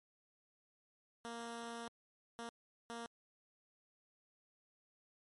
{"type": "tone bursts at uneven times", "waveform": "10% pulse", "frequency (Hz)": 233.1, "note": "A#3", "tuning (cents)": 0, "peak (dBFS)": -36, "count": 3, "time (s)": [[1.25, 1.88], [2.39, 2.49], [2.9, 3.06]], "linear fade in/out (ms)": 0, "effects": ["MP3 48 kbps"]}